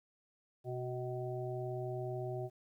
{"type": "harmonic tone with a mistuned harmonic", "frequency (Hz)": 126, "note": "B2", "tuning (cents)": 35, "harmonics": [1, 3, 5, 6], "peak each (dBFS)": [-40, -41, -44, -48], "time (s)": [0.64, 2.5], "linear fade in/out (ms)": 50, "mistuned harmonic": 3, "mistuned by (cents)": -25, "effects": ["12-bit"]}